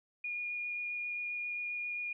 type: tone with vibrato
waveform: sine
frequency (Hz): 2435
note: D#7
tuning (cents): -38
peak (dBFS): -35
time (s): 0.24-2.13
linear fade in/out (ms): 5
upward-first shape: triangle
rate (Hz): 7.5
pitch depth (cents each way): 11
effects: none